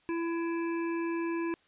harmonic tone with a mistuned harmonic, 335.1 Hz, E4, 29 cents sharp, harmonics 1 / 3 / 5 / 7 / 8, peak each -30 / -40 / -44 / -47 / -48 dBFS, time 0.09-1.54 s, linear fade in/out 0 ms, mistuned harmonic 8, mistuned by -43 cents, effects white hiss -66 dBFS RMS until 1.67 s + resampled to 8000 Hz

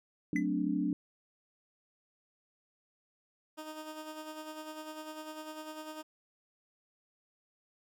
sine chord, D dominant seventh, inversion first, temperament equal, 185 / 220 / 261.6 / 293.7 Hz, F#3 / A3 / C4 / D4, 0 / 0 / 0 / 0 cents, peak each -35 / -37 / -36 / -32 dBFS, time 0.33-0.93 s, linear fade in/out 2 ms
triangle tone with exponential decay, 2013 Hz, B6, 33 cents sharp, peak -28 dBFS, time 0.36-0.46 s, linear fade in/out 1 ms, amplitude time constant 21 ms
15% pulse tone with tremolo, 310 Hz, D#4, 6 cents flat, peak -34 dBFS, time 3.57-6.03 s, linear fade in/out 20 ms, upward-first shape sine, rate 10 Hz, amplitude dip 50%
effects none

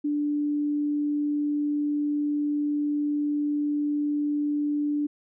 sine tone, 293.7 Hz, D4, in tune, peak -23 dBFS, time 0.04-5.07 s, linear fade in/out 10 ms, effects none

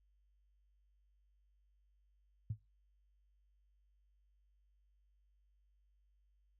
sine tone with exponential decay, 108.2 Hz, A2, 29 cents flat, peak -33 dBFS, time 2.5-2.6 s, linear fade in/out 5 ms, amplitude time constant 20 ms, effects noise-tail reverb RT60 0.2 s tail -17 dB re dry + added 50 Hz sine -70 dBFS peak until 6.59 s

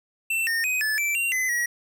square tone with pitch steps, 2683 / 1831 / 2511 / 1734 / 2332 / 2759 / 2030 / 1912 Hz, E7 / A#6 / D#7 / A6 / D7 / F7 / B6 / A#6, +30 / -32 / +15 / -26 / -13 / -22 / +47 / +43 cents, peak -23 dBFS, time 0.3-1.66 s, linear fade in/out 5 ms, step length 170 ms, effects none

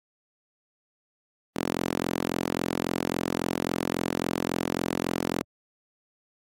sawtooth tone with high-pass filter, 43.65 Hz, F1, in tune, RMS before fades -29 dBFS, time 1.55-5.43 s, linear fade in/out 20 ms, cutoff 260 Hz, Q 1.5, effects AAC 48 kbps

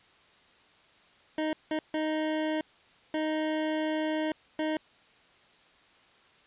25% pulse tone bursts at uneven times, 311.1 Hz, D#4, in tune, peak -24 dBFS, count 5, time 1.38-1.53 / 1.71-1.79 / 1.94-2.61 / 3.14-4.32 / 4.59-4.77 s, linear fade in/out 2 ms, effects white hiss -60 dBFS RMS until 6.46 s + resampled to 8000 Hz

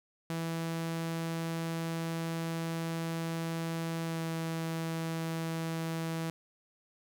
sawtooth tone with pitch glide, 164.81 to 163.48 Hz, E3 to E3, 0 to -14 cents, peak -29 dBFS, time 0.3-6.3 s, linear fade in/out 0 ms, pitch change -14 cents, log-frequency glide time 4.05-4.21 s, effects none

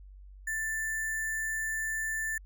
sine tone with sample-and-hold, 1769 Hz, A6, 9 cents sharp, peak -30 dBFS, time 0.47-2.38 s, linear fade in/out 5 ms, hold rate 8820 Hz, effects added 48 Hz sine -47 dBFS peak until 2.45 s

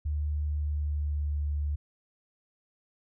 sine tone with pitch glide, 74.5 to 73.3 Hz, D2 to D2, +25 to -3 cents, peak -27 dBFS, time 0.05-1.76 s, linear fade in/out 10 ms, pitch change -28 cents, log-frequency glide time 0.45-1.43 s, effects none

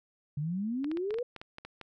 sine exponential sweep, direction up, 140.3 to 503 Hz, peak -30 dBFS, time 0.37-1.23 s, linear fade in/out 5 ms
clicks, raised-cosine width 0.3 ms, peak -27 dBFS, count 11, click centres 0.844 / 0.915 / 0.972 / 1.107 / 1.142 / 1.186 / 1.363 / 1.415 / 1.584 / 1.65 / 1.813 s
effects none

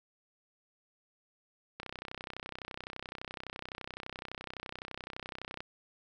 click train, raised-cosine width 0.3 ms, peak -24 dBFS, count 122, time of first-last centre 1.8-5.605 s, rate 31.8 Hz, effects none

